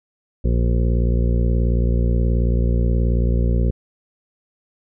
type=harmonic tone; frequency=58.6 Hz; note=A#1; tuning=10 cents sharp; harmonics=1 / 2 / 3 / 4 / 6 / 7 / 8 / 9; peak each=-16 / -22 / -26 / -28 / -32 / -33 / -34 / -35 dBFS; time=0.44-3.71 s; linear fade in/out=10 ms; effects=none